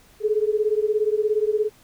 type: beating tone pair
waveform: sine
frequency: 419.1 / 436.1 Hz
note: G#4 / A4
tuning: +16 / -15 cents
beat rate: 17 Hz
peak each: -21 / -22 dBFS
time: 0.2-1.7 s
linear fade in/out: 50 ms
effects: pink hiss -54 dBFS RMS until 1.83 s

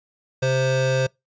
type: tone pair together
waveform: square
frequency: 131.73 / 523.3 Hz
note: C3 / C5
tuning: +12 / 0 cents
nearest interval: 2 octaves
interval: 2388 cents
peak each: -22 dBFS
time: 0.42-1.07 s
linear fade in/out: 10 ms
effects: noise-tail reverb RT60 0.2 s tail -25 dB re dry + resampled to 16000 Hz

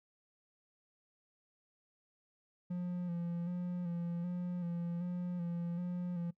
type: tone with vibrato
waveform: triangle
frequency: 174.61 Hz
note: F3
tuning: in tune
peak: -33 dBFS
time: 2.7-6.31 s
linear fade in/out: 10 ms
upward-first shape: square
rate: 1.3 Hz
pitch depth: 31 cents each way
effects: noise-tail reverb RT60 0.1 s tail -21 dB re dry

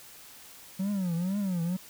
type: tone with vibrato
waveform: triangle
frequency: 185 Hz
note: F#3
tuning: in tune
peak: -25 dBFS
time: 0.79-1.77 s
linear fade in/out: 10 ms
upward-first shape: triangle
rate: 2.1 Hz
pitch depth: 210 cents each way
effects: white hiss -50 dBFS RMS until 1.89 s

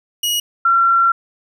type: tone pair in turn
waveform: sawtooth / sine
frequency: 2900 / 1363.5 Hz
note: F#7 / F6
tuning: -35 / -42 cents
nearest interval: octave + minor second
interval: 1307 cents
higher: first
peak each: -13 / -10 dBFS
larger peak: second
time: 0.23-0.4 / 0.65-1.12 s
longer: second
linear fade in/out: 5 ms
effects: none

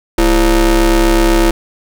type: ring-modulated tone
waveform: 40% pulse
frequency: 185 Hz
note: F#3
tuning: in tune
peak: -4 dBFS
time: 0.18-1.51 s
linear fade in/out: 5 ms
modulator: 151 Hz
effects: none

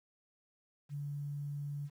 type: tone with quantisation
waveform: sine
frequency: 144.1 Hz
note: D3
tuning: 33 cents flat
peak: -37 dBFS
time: 0.89-1.9 s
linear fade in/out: 50 ms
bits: 11
effects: none

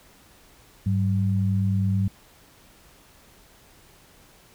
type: tone pair together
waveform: sine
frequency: 101 / 190.49 Hz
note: G#2 / G3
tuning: -48 / -49 cents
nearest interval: major seventh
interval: 1099 cents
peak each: -21 / -25 dBFS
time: 0.86-2.08 s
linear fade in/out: 5 ms
effects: pink hiss -54 dBFS RMS until 4.54 s

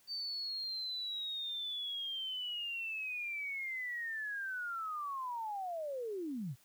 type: linear sweep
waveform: sine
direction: down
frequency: 4608 to 110 Hz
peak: -37 dBFS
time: 0.07-6.56 s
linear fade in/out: 50 ms
effects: white hiss -67 dBFS RMS until 6.64 s

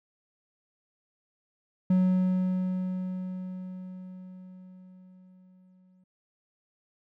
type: tone with exponential decay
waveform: triangle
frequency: 184.6 Hz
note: F#3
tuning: 4 cents flat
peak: -17 dBFS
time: 1.9-6.04 s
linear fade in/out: 5 ms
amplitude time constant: 900 ms
effects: none

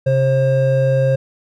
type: tone pair together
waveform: triangle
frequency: 133.1 / 533.7 Hz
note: C3 / C5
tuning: +30 / +34 cents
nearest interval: 2 octaves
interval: 2404 cents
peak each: -13 dBFS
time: 0.06-1.16 s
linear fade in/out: 10 ms
effects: none

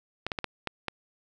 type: clicks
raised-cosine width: 0.3 ms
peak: -14 dBFS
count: 6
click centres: 0.266 / 0.318 / 0.388 / 0.443 / 0.673 / 0.883 s
effects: none

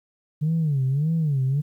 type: tone with vibrato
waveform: sine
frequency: 146.83 Hz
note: D3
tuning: in tune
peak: -18 dBFS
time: 0.41-1.62 s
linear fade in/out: 20 ms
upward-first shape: sine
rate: 1.7 Hz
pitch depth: 200 cents each way
effects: tanh soft clip ceiling -16 dBFS + 10-bit

